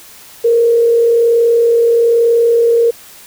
sine tone with frequency modulation, 466.2 Hz, A#4, in tune, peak -7 dBFS, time 0.44-2.91 s, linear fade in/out 10 ms, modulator 41.1 Hz, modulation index 0.28, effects white hiss -38 dBFS RMS until 3.26 s

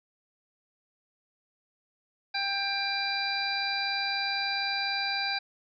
harmonic tone, 793 Hz, G5, 20 cents sharp, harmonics 1 / 2 / 3 / 5 / 6, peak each -34 / -34 / -34 / -34 / -34 dBFS, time 2.34-5.39 s, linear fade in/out 10 ms, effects none

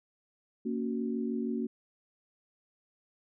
sine chord, F# major, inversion first, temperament just, 231.2 / 277.5 / 370 Hz, A#3 / C#4 / F#4, -14 / +2 / 0 cents, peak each -32 / -36 / -37 dBFS, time 0.65-1.67 s, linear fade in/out 10 ms, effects none

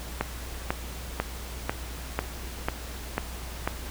click train, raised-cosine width 0.5 ms, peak -10 dBFS, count 8, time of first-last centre 0.21-3.675 s, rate 2.02 Hz, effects added 60 Hz sine -37 dBFS peak until 3.9 s + pink hiss -41 dBFS RMS until 3.9 s

